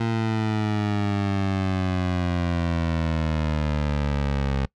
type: exponential sweep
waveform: 20% pulse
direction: down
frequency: 115 to 67.3 Hz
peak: -17 dBFS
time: 0-4.66 s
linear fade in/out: 5 ms
effects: noise-tail reverb RT60 0.1 s tail -23 dB re dry + low-pass 4000 Hz 12 dB/octave